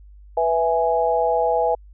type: chord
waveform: sine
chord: E major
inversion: second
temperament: equal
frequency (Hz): 493.9 / 659.3 / 830.6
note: B4 / E5 / G#5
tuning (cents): 0 / 0 / 0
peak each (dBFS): -21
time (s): 0.37-1.75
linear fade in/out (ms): 5
effects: added 50 Hz sine -42 dBFS peak until 1.93 s